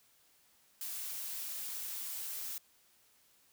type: noise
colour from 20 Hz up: blue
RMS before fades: -41 dBFS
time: 0.81-2.58 s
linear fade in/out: 2 ms
effects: white hiss -68 dBFS RMS until 3.52 s